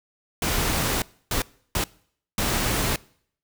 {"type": "noise bursts at uneven times", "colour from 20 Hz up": "pink", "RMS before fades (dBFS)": -24, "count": 4, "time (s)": [[0.42, 1.02], [1.31, 1.42], [1.75, 1.84], [2.38, 2.96]], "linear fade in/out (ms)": 2, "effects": ["noise-tail reverb RT60 0.6 s tail -23 dB re dry"]}